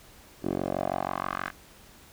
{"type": "tone with band-pass filter sweep", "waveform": "10% pulse", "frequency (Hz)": 46.25, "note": "F#1", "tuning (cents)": 0, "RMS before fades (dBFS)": -31, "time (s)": [0.42, 1.52], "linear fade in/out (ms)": 50, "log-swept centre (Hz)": [360, 1600], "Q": 2.8, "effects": ["pink hiss -53 dBFS RMS until 2.12 s"]}